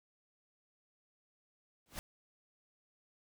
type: noise with exponential growth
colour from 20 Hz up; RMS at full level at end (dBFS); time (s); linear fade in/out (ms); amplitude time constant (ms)
pink; -39; 1.86-1.99; 0; 27
effects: none